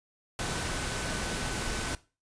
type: tone in noise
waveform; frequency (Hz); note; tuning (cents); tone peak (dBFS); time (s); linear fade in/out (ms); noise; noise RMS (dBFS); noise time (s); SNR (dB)
sine; 1510; F#6; +35; -43; 0.39-1.95; 2; pink; -33; 0.39-1.95; -13
effects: noise-tail reverb RT60 0.3 s tail -18 dB re dry + resampled to 22050 Hz